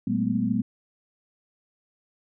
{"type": "tone cluster", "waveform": "sine", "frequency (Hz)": [116.3, 191.1, 215.8, 229.3, 249.7], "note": ["A#2", "G3", "A3", "A#3", "B3"], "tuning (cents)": [-4, -44, -33, -28, 19], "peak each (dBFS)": [-32, -28, -26, -34, -27], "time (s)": [0.07, 0.62], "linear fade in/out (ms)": 5, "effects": []}